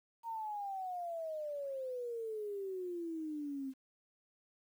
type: exponential sweep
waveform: sine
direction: down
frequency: 932.3 to 261.6 Hz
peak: -38 dBFS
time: 0.23-3.74 s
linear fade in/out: 50 ms
effects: 11-bit